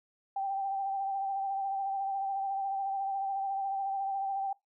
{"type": "tone with vibrato", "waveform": "sine", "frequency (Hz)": 783, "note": "G5", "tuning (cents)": -2, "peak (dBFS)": -30, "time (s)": [0.36, 4.53], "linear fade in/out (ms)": 5, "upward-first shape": "sine", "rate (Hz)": 14, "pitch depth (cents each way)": 27, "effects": ["noise-tail reverb RT60 0.2 s tail -23 dB re dry"]}